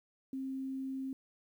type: tone with quantisation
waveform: sine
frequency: 266 Hz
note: C4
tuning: 29 cents sharp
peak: -36 dBFS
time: 0.33-1.13 s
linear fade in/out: 2 ms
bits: 11
effects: none